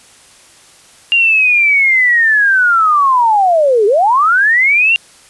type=linear two-way sweep; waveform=sine; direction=down then up; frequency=2804 to 392 to 2804 Hz; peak=-7 dBFS; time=1.12-4.96 s; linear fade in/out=0 ms; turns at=3.86 s; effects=white hiss -43 dBFS RMS until 5.29 s + resampled to 24000 Hz